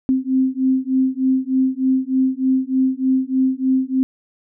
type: beating tone pair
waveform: sine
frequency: 260 / 263.3 Hz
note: C4 / C4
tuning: -11 / +11 cents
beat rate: 3.3 Hz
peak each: -18 dBFS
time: 0.09-4.03 s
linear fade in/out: 0 ms
effects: none